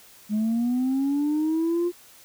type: linear sweep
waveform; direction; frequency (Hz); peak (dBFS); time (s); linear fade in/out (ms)
sine; up; 207.7 to 353.9; -19; 0.29-1.92; 50
effects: tanh soft clip ceiling -19 dBFS + white hiss -51 dBFS RMS until 2.24 s